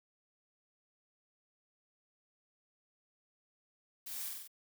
blue noise with echo, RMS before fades -44 dBFS, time 4.06-4.29 s, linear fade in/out 10 ms, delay 47 ms, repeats 4, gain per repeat -2 dB, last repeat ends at 4.478 s, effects none

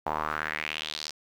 sawtooth tone with band-pass filter sweep, 76.9 Hz, D#2, 20 cents flat, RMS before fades -33 dBFS, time 0.06-1.11 s, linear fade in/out 5 ms, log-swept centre 840 to 5200 Hz, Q 3.5, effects 9-bit

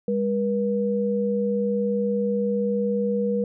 sine tone pair together, 202.4 / 481.4 Hz, G#3 / B4, -44 / -44 cents, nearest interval octave + minor third, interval 1500 cents, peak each -24 / -23 dBFS, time 0.08-3.44 s, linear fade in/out 2 ms, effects none

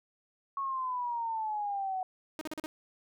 sine exponential sweep, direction down, 1108.7 to 740 Hz, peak -31 dBFS, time 0.57-2.03 s, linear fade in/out 2 ms
sawtooth tone bursts, 311.1 Hz, D#4, in tune, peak -32 dBFS, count 5, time 2.39-2.66 s, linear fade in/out 0 ms, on 22 ms, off 40 ms
effects none

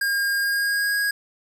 square tone with pitch glide, 1616 to 1645.2 Hz, G#6 to G#6, -48 to -17 cents, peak -21 dBFS, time 0.01-1.11 s, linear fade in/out 5 ms, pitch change +31 cents, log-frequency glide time 0.4-0.97 s, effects none

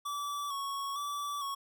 square tone with vibrato, 1131 Hz, C#6, 34 cents sharp, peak -35 dBFS, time 0.05-1.55 s, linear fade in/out 10 ms, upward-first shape square, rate 1.1 Hz, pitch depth 36 cents each way, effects none

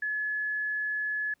sine tone, 1707 Hz, G#6, 47 cents sharp, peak -28 dBFS, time 0.02-1.34 s, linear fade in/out 5 ms, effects pink hiss -73 dBFS RMS until 1.4 s

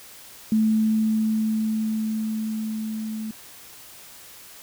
sine tone with level ramp, 218.6 Hz, A3, 11 cents flat, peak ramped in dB -16 to -28 dBFS, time 0.52-3.31 s, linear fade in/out 2 ms, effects white hiss -45 dBFS RMS until 4.62 s

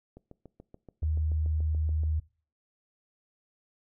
click train, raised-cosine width 2 ms, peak -34 dBFS, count 14, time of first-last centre 0.17-2.035 s, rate 6.97 Hz
sine tone, 77.78 Hz, D#2, in tune, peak -25 dBFS, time 1.02-2.2 s, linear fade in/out 10 ms
effects noise-tail reverb RT60 0.4 s tail -22 dB re dry

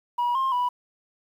sine tone with pitch steps, 966 / 1062 / 983 Hz, B5 / C6 / B5, -39 / +25 / -8 cents, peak -19 dBFS, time 0.18-0.69 s, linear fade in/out 10 ms, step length 170 ms, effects tanh soft clip ceiling -20 dBFS + 9-bit

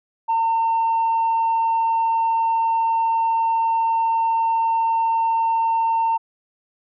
sine tone, 908 Hz, A#5, 46 cents flat, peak -15 dBFS, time 0.28-6.18 s, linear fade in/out 20 ms, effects tanh soft clip ceiling -14 dBFS

